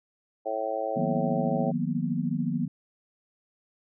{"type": "harmonic tone", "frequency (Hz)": 110, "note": "A2", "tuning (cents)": 0, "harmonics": [3, 4, 5, 6, 7], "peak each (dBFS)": [-40, -36, -31, -33, -33], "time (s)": [0.45, 1.72], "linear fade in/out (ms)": 20}
{"type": "chord", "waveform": "sine", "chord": "B major seventh", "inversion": "first", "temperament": "equal with one note detuned", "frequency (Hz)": [155.56, 180.56, 233.1, 246.9], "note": ["D#3", "F#3", "A#3", "B3"], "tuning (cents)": [0, -42, 0, 0], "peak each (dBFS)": -31, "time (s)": [0.96, 2.68], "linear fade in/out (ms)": 10}
{"effects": []}